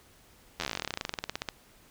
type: slowing click train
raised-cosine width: 0.2 ms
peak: -14 dBFS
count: 29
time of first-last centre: 0.6-1.488 s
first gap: 11 ms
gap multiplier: 1.07
effects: pink hiss -59 dBFS RMS until 1.9 s